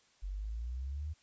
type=exponential sweep; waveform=sine; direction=up; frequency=45.63 to 79.3 Hz; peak=-36 dBFS; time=0.22-1.14 s; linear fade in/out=20 ms; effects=white hiss -68 dBFS RMS until 1.22 s + resampled to 16000 Hz